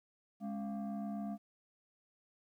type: tone with frequency modulation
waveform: sine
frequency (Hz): 207.7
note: G#3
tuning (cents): 0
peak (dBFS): -36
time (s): 0.4-1.38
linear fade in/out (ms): 50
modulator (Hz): 483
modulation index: 0.77
effects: tanh soft clip ceiling -34 dBFS + 12-bit